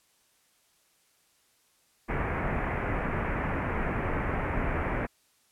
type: low-pass noise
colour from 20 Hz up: pink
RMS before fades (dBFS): -30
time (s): 2.08-5.07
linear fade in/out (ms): 20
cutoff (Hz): 2300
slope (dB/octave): 48
effects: white hiss -67 dBFS RMS until 5.51 s + low-pass 12000 Hz 12 dB/octave